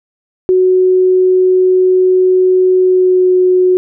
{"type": "tone with pitch glide", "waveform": "sine", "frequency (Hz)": [370, 366.6], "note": ["F#4", "F#4"], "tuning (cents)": [0, -16], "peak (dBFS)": -6, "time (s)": [0.49, 3.77], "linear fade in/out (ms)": 0, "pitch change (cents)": -16, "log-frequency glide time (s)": [2.78, 3.34], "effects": []}